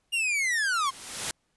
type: linear sweep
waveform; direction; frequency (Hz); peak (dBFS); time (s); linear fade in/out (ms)
45% pulse; down; 2848 to 1037; -24; 0.12-0.91; 20
type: noise with exponential growth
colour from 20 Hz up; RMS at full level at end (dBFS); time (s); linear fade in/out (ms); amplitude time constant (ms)
white; -28; 0.43-1.31; 2; 190
effects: pink hiss -73 dBFS RMS until 1.56 s + resampled to 24000 Hz